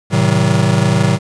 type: chord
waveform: square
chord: A diminished seventh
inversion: none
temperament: just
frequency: 110 / 132 / 158.4 / 190.08 Hz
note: A2 / C3 / Eb3 / Gb3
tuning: 0 / +16 / +31 / +47 cents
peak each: -17 dBFS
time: 0.1-1.19 s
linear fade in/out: 50 ms
effects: resampled to 22050 Hz + 7-bit